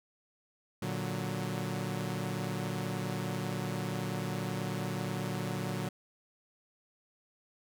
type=chord; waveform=sawtooth; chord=Bb augmented; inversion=none; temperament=equal; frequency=116.54 / 146.83 / 185 Hz; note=Bb2 / D3 / F#3; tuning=0 / 0 / 0 cents; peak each=-34 / -34 / -33 dBFS; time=0.82-5.89 s; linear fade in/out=5 ms; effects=none